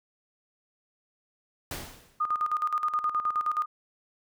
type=noise with exponential decay; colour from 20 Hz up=pink; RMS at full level=-33 dBFS; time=1.71-2.27 s; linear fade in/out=2 ms; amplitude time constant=120 ms
type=tone with tremolo; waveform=sine; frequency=1226 Hz; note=D#6; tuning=26 cents flat; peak=-23 dBFS; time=2.2-3.66 s; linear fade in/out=10 ms; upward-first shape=square; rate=9.5 Hz; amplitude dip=70%
effects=none